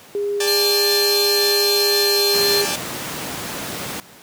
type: tone with pitch glide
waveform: sine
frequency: 407.3 to 405 Hz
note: G#4 to G#4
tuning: -34 to -43 cents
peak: -19 dBFS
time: 0.15-2.65 s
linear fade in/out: 0 ms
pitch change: -9 cents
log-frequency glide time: 1.96-2.11 s
type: chord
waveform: 5% pulse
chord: D suspended fourth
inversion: none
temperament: equal with one note detuned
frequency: 587.3 / 804.6 / 880 Hz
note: D5 / G5 / A5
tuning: 0 / +45 / 0 cents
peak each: -14 dBFS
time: 0.4-2.76 s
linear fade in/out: 5 ms
type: tone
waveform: square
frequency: 4186 Hz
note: C8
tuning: in tune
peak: -18 dBFS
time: 0.47-2.62 s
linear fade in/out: 10 ms
type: noise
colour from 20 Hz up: pink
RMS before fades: -27 dBFS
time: 2.34-4 s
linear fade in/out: 0 ms
effects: pink hiss -44 dBFS RMS until 4.22 s + high-pass 150 Hz 12 dB/octave